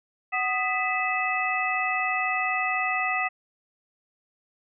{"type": "tone cluster", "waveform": "sine", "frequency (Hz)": [746, 1243, 1989, 2603], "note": ["F#5", "D#6", "B6", "E7"], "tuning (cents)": [14, -2, 12, -22], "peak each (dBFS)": [-29, -30, -28, -29], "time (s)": [0.32, 3.29], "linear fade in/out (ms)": 20, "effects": []}